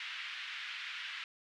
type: band-pass noise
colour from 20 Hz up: white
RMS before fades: -43 dBFS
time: 0-1.24 s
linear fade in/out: 2 ms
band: 1500 to 3200 Hz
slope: 24 dB/octave
effects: none